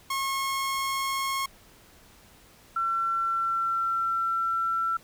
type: tone pair in turn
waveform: sawtooth / sine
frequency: 1085 / 1349.9 Hz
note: C#6 / E6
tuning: -37 / +41 cents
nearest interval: major third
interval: 378 cents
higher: second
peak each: -23 / -24 dBFS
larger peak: first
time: 0.1-1.46 / 2.76-4.97 s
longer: second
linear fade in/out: 5 ms
effects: pink hiss -55 dBFS RMS until 5.03 s